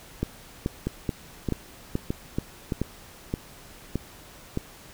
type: two click trains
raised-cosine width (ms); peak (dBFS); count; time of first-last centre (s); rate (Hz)
3; -12 / -13; 7 / 7; 0.23-2.816 / 0.87-4.574; 2.32 / 1.62
effects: pink hiss -48 dBFS RMS until 4.93 s